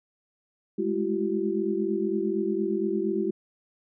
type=tone cluster; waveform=sine; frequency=204.2 / 212.9 / 337.5 / 381.6 Hz; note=G#3 / G#3 / E4 / G4; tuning=-29 / +43 / +41 / -47 cents; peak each=-31 / -34 / -28 / -28 dBFS; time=0.78-3.31 s; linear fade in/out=10 ms; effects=none